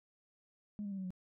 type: tone with pitch steps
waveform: sine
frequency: 207.7 / 201.2 / 194.91 / 188.82 / 182.91 Hz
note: G#3 / G3 / G3 / F#3 / F#3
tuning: 0 / +45 / -10 / +35 / -20 cents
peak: -37 dBFS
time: 0.79-1.105 s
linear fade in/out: 0 ms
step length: 63 ms
effects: tanh soft clip ceiling -34 dBFS